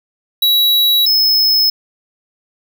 square tone pair in turn, 3900 / 5188 Hz, B7 / E8, -23 / -28 cents, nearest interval perfect fourth, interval 495 cents, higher second, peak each -10 dBFS, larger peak neither, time 0.42-1.06 / 1.06-1.7 s, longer neither, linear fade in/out 5 ms, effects none

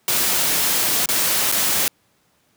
white noise with dropouts, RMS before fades -19 dBFS, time 0.08-1.88 s, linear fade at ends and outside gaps 1 ms, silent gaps 1.058-1.088 / 1.516-1.523 s, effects pink hiss -62 dBFS RMS until 2.56 s + high-pass 100 Hz 12 dB/octave

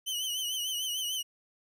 sawtooth tone with vibrato, 3000 Hz, F#7, 23 cents sharp, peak -28 dBFS, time 0.06-1.23 s, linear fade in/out 20 ms, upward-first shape triangle, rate 6.7 Hz, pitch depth 83 cents each way, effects none

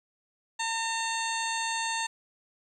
harmonic tone with a mistuned harmonic, 907 Hz, A#5, 48 cents flat, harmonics 1 / 2 / 3 / 4 / 5 / 7 / 8 / 9, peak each -32 / -35 / -37 / -38 / -39 / -40 / -41 / -42 dBFS, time 0.59-2.07 s, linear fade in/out 10 ms, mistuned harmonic 5, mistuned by -48 cents, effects 10-bit

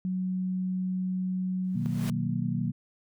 sine tone, 185 Hz, F#3, in tune, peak -27 dBFS, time 0.05-1.86 s, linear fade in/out 0 ms
pink noise with exponential growth, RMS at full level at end -37 dBFS, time 1.64-2.1 s, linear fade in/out 2 ms, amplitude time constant 100 ms
sine chord, B major seventh, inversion none, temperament equal with one note detuned, 123.47 / 155.56 / 186.18 / 233.1 Hz, B2 / D#3 / F#3 / A#3, 0 / 0 / +11 / 0 cents, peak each -32 dBFS, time 1.74-2.72 s, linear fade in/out 20 ms
effects none

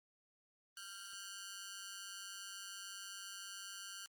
10% pulse ring-modulated tone, 1480 Hz, F#6, in tune, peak -36 dBFS, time 0.77-4.06 s, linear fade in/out 0 ms, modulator 96.4 Hz, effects Opus 24 kbps

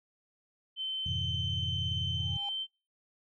sine tone with pitch glide, 3080 to 3103 Hz, G7 to G7, -31 to -18 cents, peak -32 dBFS, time 0.76-2.67 s, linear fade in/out 50 ms, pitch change +13 cents, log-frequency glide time 2.11-2.48 s
sine chord, F half-diminished seventh, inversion none, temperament just, 87.31 / 104.77 / 125.72 / 157.15 Hz, F2 / Ab2 / Cb3 / Eb3, 0 / +16 / +31 / +18 cents, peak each -35 / -39 / -37 / -40 dBFS, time 1.06-2.37 s, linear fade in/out 5 ms
triangle tone with exponential growth, 810 Hz, G#5, 43 cents flat, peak -35 dBFS, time 2.08-2.49 s, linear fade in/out 2 ms, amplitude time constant 87 ms
effects noise-tail reverb RT60 0.3 s tail -23 dB re dry + tanh soft clip ceiling -23 dBFS

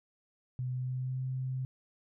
sine tone with pitch glide, 126.7 to 129.96 Hz, B2 to C3, +45 to -11 cents, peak -32 dBFS, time 0.59-1.65 s, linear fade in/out 0 ms, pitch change +44 cents, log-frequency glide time 0.72-1.22 s, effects none

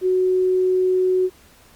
sine tone, 370 Hz, F#4, in tune, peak -15 dBFS, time 0.01-1.3 s, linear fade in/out 50 ms, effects pink hiss -51 dBFS RMS until 1.75 s + Opus 48 kbps

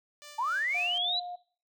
5% pulse tone with tremolo, 590 Hz, D5, 8 cents sharp, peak -34 dBFS, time 0.22-0.98 s, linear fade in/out 0 ms, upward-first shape sine, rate 3.9 Hz, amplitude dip 55%
sine linear sweep, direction up, 855 to 4044 Hz, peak -27 dBFS, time 0.38-1.2 s, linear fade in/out 10 ms
sine tone, 711 Hz, F5, 31 cents sharp, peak -36 dBFS, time 0.74-1.36 s, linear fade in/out 10 ms
effects noise-tail reverb RT60 0.5 s tail -22 dB re dry

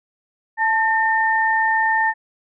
sine tone pair together, 880 / 1813.7 Hz, A5 / A#6, 0 / -48 cents, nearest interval octave + minor second, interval 1252 cents, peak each -18 dBFS, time 0.57-2.14 s, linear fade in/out 50 ms, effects none

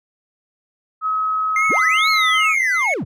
sine tone, 1278 Hz, D#6, 46 cents sharp, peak -17 dBFS, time 1.01-2.55 s, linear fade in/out 50 ms
triangle tone with vibrato, 2093 Hz, C7, in tune, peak -15 dBFS, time 1.56-2.94 s, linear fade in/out 2 ms, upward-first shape triangle, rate 2.4 Hz, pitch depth 100 cents each way
triangle linear two-way sweep, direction up then down, 65.6 to 4293 to 65.6 Hz, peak -19 dBFS, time 1.69-3.05 s, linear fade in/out 20 ms, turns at 2.1 s
effects none

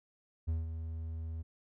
triangle tone with ADSR envelope, 81 Hz, E2, 30 cents flat, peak -27 dBFS, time 0.47-1.43 s, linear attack 19 ms, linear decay 170 ms, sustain -8 dB, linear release 19 ms, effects none

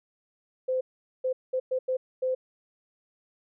sine tone bursts at uneven times, 515 Hz, C5, 28 cents flat, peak -24 dBFS, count 6, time 0.68-0.81 / 1.24-1.33 / 1.53-1.6 / 1.71-1.79 / 1.88-1.97 / 2.22-2.35 s, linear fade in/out 10 ms, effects none

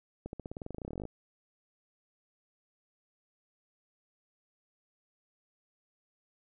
accelerating click train, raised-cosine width 2 ms, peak -26 dBFS, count 22, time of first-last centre 0.26-1.053 s, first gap 71 ms, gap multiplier 0.93, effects none

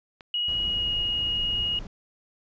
click, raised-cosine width 0.3 ms, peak -27 dBFS, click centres 0.208 s
sine tone with pitch glide, 2900 to 2878 Hz, F#7 to F#7, -35 to -49 cents, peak -24 dBFS, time 0.34-1.79 s, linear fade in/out 2 ms, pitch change -14 cents, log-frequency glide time 0.62-0.91 s
brown noise, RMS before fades -37 dBFS, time 0.48-1.87 s, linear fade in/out 2 ms
effects resampled to 16000 Hz

